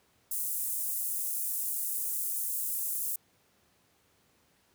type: high-pass noise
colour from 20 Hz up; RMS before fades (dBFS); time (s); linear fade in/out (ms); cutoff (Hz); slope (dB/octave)
pink; -33; 0.31-3.16; 5; 9300; 24
effects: pink hiss -68 dBFS RMS until 4.74 s + high-pass 80 Hz 12 dB/octave